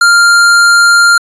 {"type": "tone", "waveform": "square", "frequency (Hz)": 1396.9, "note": "F6", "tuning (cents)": 0, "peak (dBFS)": -4, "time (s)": [0.01, 1.18], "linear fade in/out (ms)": 5, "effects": ["resampled to 22050 Hz"]}